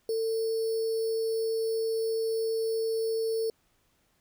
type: tone with sample-and-hold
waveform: sine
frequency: 448.5 Hz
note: A4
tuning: 33 cents sharp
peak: -26 dBFS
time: 0.09-3.5 s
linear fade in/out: 2 ms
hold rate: 4900 Hz
effects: pink hiss -70 dBFS RMS until 4.2 s